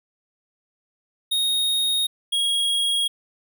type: tone pair in turn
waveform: square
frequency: 3729 / 3293 Hz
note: A#7 / G#7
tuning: 0 / -15 cents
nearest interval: major second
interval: 215 cents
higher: first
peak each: -20 dBFS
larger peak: neither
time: 1.31-2.07 / 2.32-3.08 s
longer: neither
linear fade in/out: 10 ms
effects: none